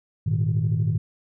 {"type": "chord", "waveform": "sine", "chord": "Ab suspended second", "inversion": "none", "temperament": "equal", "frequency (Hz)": [103.83, 116.54, 155.56], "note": ["Ab2", "Bb2", "Eb3"], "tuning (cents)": [0, 0, 0], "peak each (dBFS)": -23, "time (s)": [0.26, 0.98], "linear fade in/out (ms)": 10, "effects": ["tanh soft clip ceiling -14 dBFS"]}